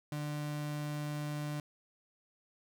35% pulse tone, 148.4 Hz, D3, 18 cents sharp, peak -34 dBFS, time 0.12-1.6 s, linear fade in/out 2 ms, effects none

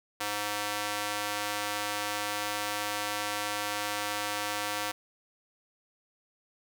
square tone with high-pass filter, 103.83 Hz, G#2, in tune, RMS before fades -33 dBFS, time 0.2-4.92 s, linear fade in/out 10 ms, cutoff 760 Hz, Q 0.61, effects none

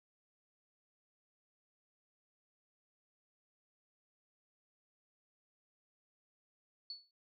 sine tone with exponential decay, 4434 Hz, C#8, in tune, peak -39 dBFS, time 6.9-7.11 s, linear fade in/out 2 ms, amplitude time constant 44 ms, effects none

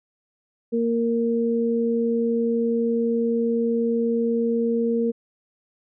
sine tone pair together, 232.1 / 464.1 Hz, A#3 / A#4, -7 / -8 cents, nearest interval octave, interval 1199 cents, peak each -22 dBFS, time 0.72-5.12 s, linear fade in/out 20 ms, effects none

